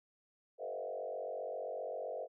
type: tone with frequency modulation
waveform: sine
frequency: 573 Hz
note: D5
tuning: 43 cents flat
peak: -38 dBFS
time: 0.58-2.28 s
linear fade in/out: 50 ms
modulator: 47.6 Hz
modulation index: 2.6
effects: none